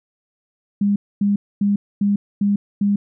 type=tone bursts; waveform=sine; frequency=202.5 Hz; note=G#3; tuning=43 cents flat; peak=-14 dBFS; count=6; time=0.81-2.96 s; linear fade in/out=5 ms; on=150 ms; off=250 ms; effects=none